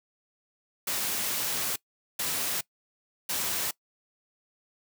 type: noise bursts at uneven times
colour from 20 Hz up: white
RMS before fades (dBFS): -30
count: 3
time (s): 0.87-1.76 / 2.19-2.61 / 3.29-3.71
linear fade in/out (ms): 5
effects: noise-tail reverb RT60 0.1 s tail -22 dB re dry + high-pass 100 Hz 12 dB/octave